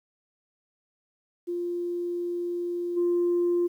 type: tone with level steps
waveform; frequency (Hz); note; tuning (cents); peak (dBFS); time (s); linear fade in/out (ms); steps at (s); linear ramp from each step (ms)
sine; 349.2; F4; 0; -27 / -20; 1.47-3.68; 20; 2.96; 20
effects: tanh soft clip ceiling -18 dBFS + 10-bit